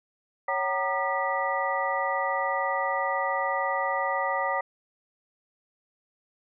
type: tone cluster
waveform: sine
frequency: 554 / 760 / 933 / 1208 / 1955 Hz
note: C#5 / F#5 / A#5 / D6 / B6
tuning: -1 / +46 / +1 / +48 / -18 cents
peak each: -31 dBFS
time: 0.48-4.61 s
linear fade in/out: 5 ms
effects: none